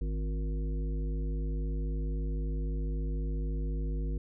harmonic tone with a mistuned harmonic, 51.91 Hz, G#1, in tune, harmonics 1 / 3 / 5 / 7 / 9, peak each -30 / -40 / -44 / -47 / -49 dBFS, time 0.01-4.18 s, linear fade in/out 5 ms, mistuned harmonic 7, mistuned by -47 cents, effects none

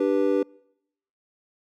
triangle chord, G major, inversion second, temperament just, 294 / 392 / 490 Hz, D4 / G4 / B4, +2 / 0 / -14 cents, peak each -22 dBFS, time 0-0.43 s, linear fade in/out 5 ms, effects noise-tail reverb RT60 0.8 s tail -26 dB re dry

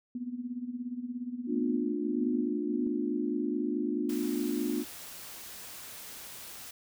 sine tone with tremolo, 245.3 Hz, B3, 12 cents flat, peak -31 dBFS, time 0.15-2.87 s, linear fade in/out 2 ms, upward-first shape sine, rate 17 Hz, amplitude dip 75%
sine chord, B half-diminished seventh, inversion third, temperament just, 222.2 / 246.9 / 296.3 / 355.6 Hz, A3 / B3 / D4 / F4, +17 / 0 / +15 / +31 cents, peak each -36 / -34 / -32 / -35 dBFS, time 1.46-4.85 s, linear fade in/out 50 ms
white noise, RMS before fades -45 dBFS, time 4.09-6.71 s, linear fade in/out 5 ms
effects none

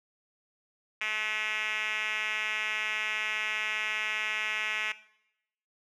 5% pulse tone with band-pass filter, 214.9 Hz, A3, 41 cents flat, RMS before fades -32 dBFS, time 1.01-4.92 s, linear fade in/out 2 ms, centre 2400 Hz, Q 2.9, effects noise-tail reverb RT60 0.8 s tail -17 dB re dry

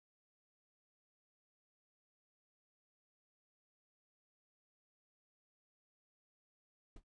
brown noise with exponential decay, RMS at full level -45 dBFS, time 6.96-7.04 s, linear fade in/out 5 ms, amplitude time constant 16 ms, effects resampled to 22050 Hz

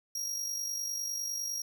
40% pulse tone with amplitude modulation, 5640 Hz, F8, 16 cents sharp, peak -30 dBFS, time 0.15-1.62 s, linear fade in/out 5 ms, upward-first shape sine, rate 49.9 Hz, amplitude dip 50%, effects none

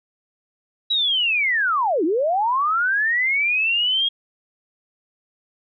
sine linear two-way sweep, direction down then up, 3923 to 293.7 to 3288 Hz, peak -17 dBFS, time 0.9-4.09 s, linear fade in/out 10 ms, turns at 2.04 s, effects none

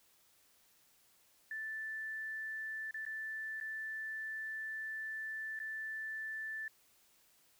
sine tone with dropouts, 1760 Hz, A6, in tune, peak -39 dBFS, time 1.51-6.68 s, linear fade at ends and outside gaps 2 ms, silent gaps 2.91-2.943 / 3.052-3.063 / 3.601-3.61 / 5.591-5.6 s, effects white hiss -69 dBFS RMS until 7.59 s

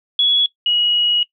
sine tone pair in turn, 3372 / 2904 Hz, G#7 / F#7, +26 / -33 cents, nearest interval minor third, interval 259 cents, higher first, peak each -11 / -14 dBFS, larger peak first, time 0.19-0.46 / 0.66-1.23 s, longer second, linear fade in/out 2 ms, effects noise-tail reverb RT60 0.1 s tail -19 dB re dry

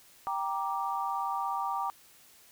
sine chord, G minor, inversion none, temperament just, 784 / 940.8 / 1176 Hz, G5 / Bb5 / D6, 0 / +16 / +2 cents, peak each -34 dBFS, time 0.27-1.9 s, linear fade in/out 0 ms, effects white hiss -58 dBFS RMS until 2.51 s

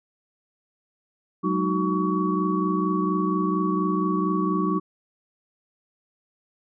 sine tone cluster, 185.4 / 209.7 / 309.6 / 372.3 / 1127 Hz, F#3 / G#3 / D#4 / F#4 / C#6, +4 / +17 / -9 / +11 / +28 cents, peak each -25 / -32 / -26 / -29 / -27 dBFS, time 1.43-4.8 s, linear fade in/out 20 ms, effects none

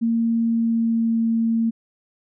sine tone with pitch glide, 229.7 to 227.6 Hz, A#3 to A#3, -25 to -41 cents, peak -17 dBFS, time 0.01-1.71 s, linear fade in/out 20 ms, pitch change -16 cents, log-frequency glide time 0.44-1.23 s, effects none

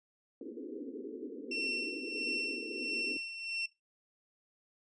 pink band-pass noise, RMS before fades -43 dBFS, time 0.41-3.17 s, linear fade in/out 2 ms, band 240 to 480 Hz, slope 96 dB/octave
30% pulse tone with tremolo, 2709 Hz, E7, 47 cents sharp, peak -30 dBFS, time 1.51-3.66 s, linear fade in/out 5 ms, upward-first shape sine, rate 1.5 Hz, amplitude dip 65%
effects noise-tail reverb RT60 0.2 s tail -18 dB re dry + resampled to 22050 Hz

